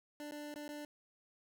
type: tone with dropouts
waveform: 25% pulse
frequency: 295.5 Hz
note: D4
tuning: 11 cents sharp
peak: -40 dBFS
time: 0.2-0.85 s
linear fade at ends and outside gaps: 1 ms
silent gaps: 0.311-0.32 / 0.541-0.559 / 0.68-0.69 s
effects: none